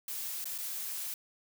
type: noise with dropouts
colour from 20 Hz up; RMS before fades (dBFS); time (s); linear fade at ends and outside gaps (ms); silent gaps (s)
blue; -38; 0.08-1.14; 2; 0.443-0.455 / 0.58-0.585
effects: none